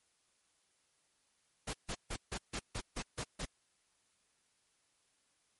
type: noise bursts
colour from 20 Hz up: pink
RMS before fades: -39 dBFS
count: 9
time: 1.67-3.455 s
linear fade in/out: 10 ms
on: 65 ms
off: 150 ms
effects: white hiss -75 dBFS RMS until 5.59 s + MP3 48 kbps